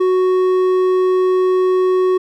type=tone with hard clipping; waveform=sine; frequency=370 Hz; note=F#4; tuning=in tune; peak=-13 dBFS; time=0-2.18 s; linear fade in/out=10 ms; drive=6 dB; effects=none